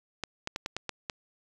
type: clicks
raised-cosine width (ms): 0.2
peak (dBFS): -15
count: 7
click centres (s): 0.237 / 0.474 / 0.561 / 0.661 / 0.766 / 0.893 / 1.098
effects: resampled to 24000 Hz + 9-bit